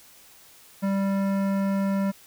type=tone with hard clipping; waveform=sine; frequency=196 Hz; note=G3; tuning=in tune; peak=-24 dBFS; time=0.82-2.12 s; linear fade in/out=20 ms; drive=15 dB; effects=white hiss -52 dBFS RMS until 2.26 s